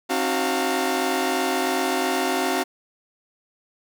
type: tone cluster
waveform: sawtooth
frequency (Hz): 267.8 / 310.8 / 373.4 / 699 / 908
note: C4 / D#4 / F#4 / F5 / A#5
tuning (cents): +40 / -2 / +16 / +1 / -46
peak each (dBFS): -23 / -28 / -22 / -23 / -26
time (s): 0.09-2.64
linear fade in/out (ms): 20
effects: none